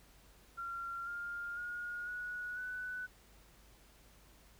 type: tone with pitch steps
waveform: sine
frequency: 1377 / 1405.1 / 1433.8 / 1463.1 / 1493 Hz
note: F6 / F6 / F6 / F#6 / F#6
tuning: -25 / +10 / +45 / -20 / +15 cents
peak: -39 dBFS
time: 0.57-3.07 s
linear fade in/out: 20 ms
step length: 500 ms
effects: added 50 Hz sine -64 dBFS peak until 4.59 s + pink hiss -64 dBFS RMS until 4.59 s